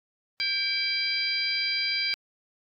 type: harmonic tone with a mistuned harmonic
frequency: 797 Hz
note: G5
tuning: 28 cents sharp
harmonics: 2 / 3 / 4 / 5 / 6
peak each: -38 / -29 / -37 / -34 / -28 dBFS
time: 0.4-2.14 s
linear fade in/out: 0 ms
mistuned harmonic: 3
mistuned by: -54 cents
effects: AAC 64 kbps